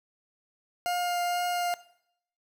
40% pulse tone with vibrato, 707 Hz, F5, 21 cents sharp, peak -26 dBFS, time 0.86-1.74 s, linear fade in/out 0 ms, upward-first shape triangle, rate 2.1 Hz, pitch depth 11 cents each way, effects noise-tail reverb RT60 0.7 s tail -18 dB re dry

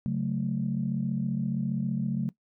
sine chord, F# minor, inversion second, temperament equal, 138.59 / 185 / 220 Hz, C#3 / F#3 / A3, 0 / 0 / 0 cents, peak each -30 dBFS, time 0.06-2.29 s, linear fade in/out 0 ms, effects noise-tail reverb RT60 0.1 s tail -19 dB re dry + tanh soft clip ceiling -17 dBFS

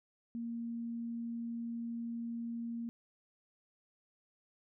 sine tone, 233.1 Hz, A#3, in tune, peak -37 dBFS, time 0.35-2.89 s, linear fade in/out 0 ms, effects none

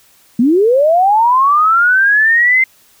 sine linear sweep, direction up, 220 to 2093 Hz, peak -7 dBFS, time 0.39-2.64 s, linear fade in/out 5 ms, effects white hiss -49 dBFS RMS until 3 s

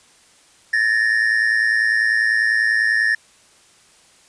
triangle tone pair together, 1732.9 / 1843 Hz, A6 / A#6, -27 / -20 cents, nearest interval minor second, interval 107 cents, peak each -16 dBFS, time 0.73-3.15 s, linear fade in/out 5 ms, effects white hiss -52 dBFS RMS until 4.28 s + resampled to 22050 Hz

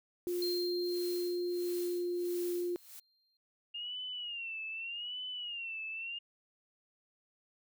sine tone with pitch glide, 354 to 352 Hz, F4 to F4, +23 to +14 cents, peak -32 dBFS, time 0.27-2.76 s, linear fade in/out 0 ms, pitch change -9 cents, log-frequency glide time 1.15-2.19 s
blue noise with tremolo, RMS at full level -46 dBFS, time 0.27-3 s, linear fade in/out 10 ms, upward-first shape sine, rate 1.5 Hz, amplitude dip 85%
triangle tone with exponential decay, 4186 Hz, C8, in tune, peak -34 dBFS, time 0.42-3.37 s, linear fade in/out 2 ms, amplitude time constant 640 ms
sine tone with vibrato, 2810 Hz, F7, 10 cents sharp, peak -38 dBFS, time 3.74-6.19 s, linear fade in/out 10 ms, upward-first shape sine, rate 0.83 Hz, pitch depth 120 cents each way
effects none

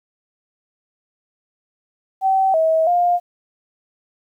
sine tone with pitch steps, 768 / 643 / 705 Hz, G5 / E5 / F5, -36 / -43 / +16 cents, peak -13 dBFS, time 2.21-3.2 s, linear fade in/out 50 ms, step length 330 ms, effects 9-bit

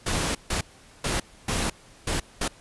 pink noise bursts at uneven times, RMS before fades -26 dBFS, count 6, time 0.06-0.35 / 0.5-0.61 / 1.04-1.2 / 1.48-1.7 / 2.07-2.2 / 2.41-2.48 s, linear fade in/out 5 ms, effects pink hiss -52 dBFS RMS until 2.6 s + resampled to 24000 Hz

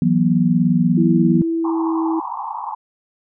sine chord, E suspended second, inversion none, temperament equal with one note detuned, 164.81 / 185 / 241.9 Hz, E3 / F#3 / B3, 0 / 0 / -36 cents, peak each -17 dBFS, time 0.02-1.42 s, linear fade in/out 2 ms
sine tone with pitch glide, 330 to 325.1 Hz, E4 to E4, +2 to -24 cents, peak -17 dBFS, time 0.97-2.2 s, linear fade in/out 10 ms, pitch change -26 cents, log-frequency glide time 1.57-1.96 s
pink band-pass noise, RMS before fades -27 dBFS, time 1.64-2.75 s, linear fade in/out 10 ms, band 800 to 1100 Hz, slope 96 dB/octave
effects none

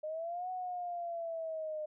sine linear two-way sweep, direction up then down, 607 to 742 to 607 Hz, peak -36 dBFS, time 0.03-1.86 s, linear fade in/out 10 ms, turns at 0.5 s, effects none

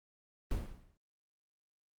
brown noise with exponential decay, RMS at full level -31 dBFS, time 0.51-0.97 s, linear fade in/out 2 ms, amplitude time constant 98 ms, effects Opus 24 kbps

